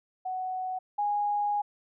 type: tone pair in turn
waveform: sine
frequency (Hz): 744 / 824.5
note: F#5 / G#5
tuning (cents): +9 / -13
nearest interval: major second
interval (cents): 178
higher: second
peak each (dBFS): -30 / -25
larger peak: second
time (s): 0.25-0.79 / 0.98-1.62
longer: second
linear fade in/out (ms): 10
effects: none